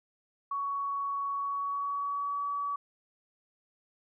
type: tone with pitch glide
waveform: sine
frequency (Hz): 1119 to 1140.5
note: C#6 to C#6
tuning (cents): +16 to +49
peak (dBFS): -30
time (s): 0.51-2.76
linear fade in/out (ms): 5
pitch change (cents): +33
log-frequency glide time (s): 1.33-2.46
effects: none